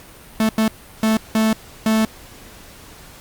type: tone bursts at uneven times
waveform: 45% pulse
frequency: 219.8 Hz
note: A3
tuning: 2 cents flat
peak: -14 dBFS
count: 5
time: 0.4-0.49 / 0.58-0.68 / 1.03-1.17 / 1.35-1.53 / 1.86-2.05 s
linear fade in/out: 2 ms
effects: pink hiss -42 dBFS RMS until 3.2 s + Opus 48 kbps